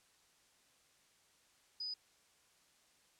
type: tone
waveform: sine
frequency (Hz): 4978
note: D#8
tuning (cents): 0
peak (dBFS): -39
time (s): 1.8-1.94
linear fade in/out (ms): 5
effects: white hiss -70 dBFS RMS until 3.19 s + low-pass 9000 Hz 12 dB/octave